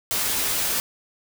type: noise with comb filter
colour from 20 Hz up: white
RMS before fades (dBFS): -24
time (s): 0.11-0.8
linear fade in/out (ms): 0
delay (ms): 13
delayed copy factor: -0.65
effects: none